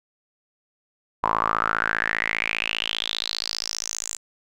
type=tone with band-pass filter sweep; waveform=sawtooth; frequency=55 Hz; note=A1; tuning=in tune; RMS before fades=-26 dBFS; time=1.23-4.17 s; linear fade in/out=10 ms; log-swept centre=990 to 7500 Hz; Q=7; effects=none